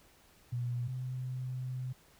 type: tone pair in turn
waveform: sine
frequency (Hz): 121.6 / 127.81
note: B2 / C3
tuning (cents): -26 / -40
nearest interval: minor second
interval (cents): 86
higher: second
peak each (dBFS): -32 / -35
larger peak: first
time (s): 0.52-0.88 / 0.88-1.93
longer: second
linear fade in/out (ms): 10
effects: pink hiss -63 dBFS RMS until 2.19 s